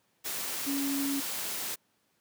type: tone in noise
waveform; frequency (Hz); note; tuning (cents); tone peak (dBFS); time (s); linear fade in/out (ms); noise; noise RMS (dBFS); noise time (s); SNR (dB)
sine; 278.1; C#4; +6; -29; 0.66-1.21; 20; white; -35; 0.24-1.76; +3
effects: pink hiss -72 dBFS RMS until 2.2 s + high-pass 150 Hz 12 dB/octave